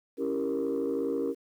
sine chord, C# diminished seventh, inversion none, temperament equal, 277.2 / 329.6 / 392 / 466.2 Hz, C#4 / E4 / G4 / Bb4, 0 / 0 / 0 / 0 cents, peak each -31 / -34 / -32 / -30 dBFS, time 0.17-1.35 s, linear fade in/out 50 ms, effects tanh soft clip ceiling -22 dBFS + 10-bit

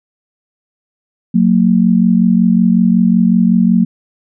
sine tone pair together, 183.1 / 228.5 Hz, F#3 / A#3, -18 / -34 cents, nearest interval major third, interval 384 cents, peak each -10 dBFS, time 1.34-3.85 s, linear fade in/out 10 ms, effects none

